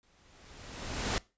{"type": "noise with exponential growth", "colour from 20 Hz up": "pink", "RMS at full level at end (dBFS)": -29, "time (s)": [0.03, 1.18], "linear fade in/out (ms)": 0, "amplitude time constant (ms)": 250, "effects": ["noise-tail reverb RT60 0.3 s tail -22 dB re dry", "resampled to 16000 Hz"]}